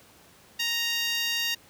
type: tone with high-pass filter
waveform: 10% pulse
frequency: 932.3 Hz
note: A#5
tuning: in tune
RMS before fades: -28 dBFS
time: 0.59-1.55 s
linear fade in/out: 10 ms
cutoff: 2300 Hz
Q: 1.4
effects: pink hiss -55 dBFS RMS until 1.69 s + high-pass 80 Hz 12 dB/octave